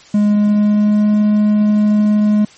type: tone with pitch glide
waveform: triangle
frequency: 207.7 to 210.1 Hz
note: G#3 to G#3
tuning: 0 to +20 cents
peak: -7 dBFS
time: 0.14-2.45 s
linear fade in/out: 5 ms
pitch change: +20 cents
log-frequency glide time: 0.34-1.14 s
effects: white hiss -43 dBFS RMS until 2.57 s + MP3 32 kbps